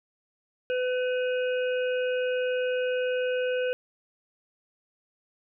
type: harmonic tone with a mistuned harmonic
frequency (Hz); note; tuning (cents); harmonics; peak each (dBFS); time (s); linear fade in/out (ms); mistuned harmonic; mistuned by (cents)
503; B4; +32; 1 / 3 / 5 / 6; -25 / -35 / -39 / -41; 0.7-3.73; 0; 6; -91
effects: none